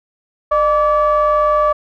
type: ring-modulated tone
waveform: triangle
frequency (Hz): 277.2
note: C#4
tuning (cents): 0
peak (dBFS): -6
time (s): 0.51-1.73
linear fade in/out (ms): 10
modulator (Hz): 881
effects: none